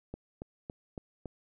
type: click train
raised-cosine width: 2 ms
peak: -26 dBFS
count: 5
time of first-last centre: 0.14-1.257 s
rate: 3.58 Hz
effects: none